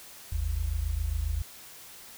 sine tone pair together, 50.36 / 77.78 Hz, G1 / D#2, +47 / 0 cents, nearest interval minor sixth, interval 753 cents, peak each -30 / -29 dBFS, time 0.32-1.42 s, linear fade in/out 5 ms, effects white hiss -48 dBFS RMS until 2.17 s

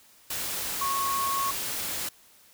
sine tone in noise, 1100 Hz, C#6, 14 cents flat, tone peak -26 dBFS, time 0.81-1.51 s, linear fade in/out 5 ms, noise white, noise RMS -32 dBFS, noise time 0.3-2.09 s, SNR +3 dB, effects white hiss -57 dBFS RMS until 2.53 s

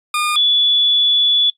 20% pulse / sine tone pair in turn, 1214 / 3434 Hz, D#6 / A7, -43 / -43 cents, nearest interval octave + tritone, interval 1800 cents, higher second, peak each -11 dBFS, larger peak neither, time 0.14-0.36 / 0.36-1.5 s, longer second, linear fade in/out 2 ms, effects noise-tail reverb RT60 0.1 s tail -18 dB re dry + resampled to 32000 Hz

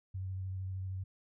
sine tone with vibrato, 94.3 Hz, F#2, 33 cents sharp, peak -36 dBFS, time 0.14-1.04 s, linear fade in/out 10 ms, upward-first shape sine, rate 13 Hz, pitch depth 18 cents each way, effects none

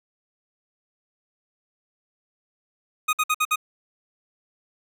25% pulse tone bursts, 1244.5 Hz, D#6, in tune, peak -15 dBFS, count 5, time 3.08-3.559 s, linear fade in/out 10 ms, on 51 ms, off 56 ms, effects none

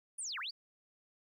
sine linear two-way sweep, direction down then up, 9956 to 984 to 4920 Hz, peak -38 dBFS, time 0.18-0.51 s, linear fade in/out 10 ms, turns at 0.39 s, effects 12-bit

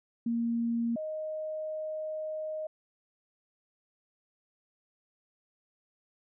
sine tone pair in turn, 233.1 / 622.3 Hz, A#3 / D#5, 0 / 0 cents, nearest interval octave + perfect fourth, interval 1700 cents, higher second, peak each -27 / -33 dBFS, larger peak first, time 0.26-0.96 / 0.96-2.67 s, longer second, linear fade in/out 5 ms, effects none

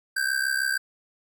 square ring-modulated tone, 1568 Hz, G6, in tune, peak -21 dBFS, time 0.16-0.78 s, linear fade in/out 10 ms, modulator 33.2 Hz, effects none

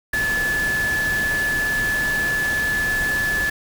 sine tone in noise, 1727 Hz, A6, 33 cents flat, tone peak -19 dBFS, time 0.13-3.5 s, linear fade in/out 5 ms, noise pink, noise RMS -29 dBFS, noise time 0.13-3.5 s, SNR +7 dB, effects none

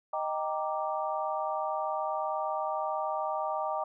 sine chord, Eb major seventh, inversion none, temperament equal, 622.3 / 784 / 932.3 / 1174.7 Hz, Eb5 / G5 / Bb5 / D6, 0 / 0 / 0 / 0 cents, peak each -34 / -34 / -36 / -36 dBFS, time 0.13-3.84 s, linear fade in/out 5 ms, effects none

